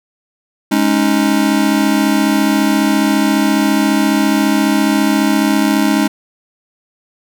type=chord; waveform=square; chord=Ab suspended fourth; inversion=none; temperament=just; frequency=207.7 / 276.9 / 311.5 Hz; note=Ab3 / Db4 / Eb4; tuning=0 / -2 / +2 cents; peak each=-16 dBFS; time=0.71-6.08 s; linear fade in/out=10 ms; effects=none